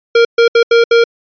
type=tone bursts at uneven times; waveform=square; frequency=466.2 Hz; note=A#4; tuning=in tune; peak=-6 dBFS; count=5; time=0.15-0.25 / 0.38-0.48 / 0.55-0.63 / 0.71-0.84 / 0.91-1.04 s; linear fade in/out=5 ms; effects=resampled to 11025 Hz